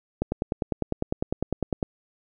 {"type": "click train", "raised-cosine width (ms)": 2, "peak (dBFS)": -11, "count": 17, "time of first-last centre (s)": [0.22, 1.828], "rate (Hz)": 9.95, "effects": []}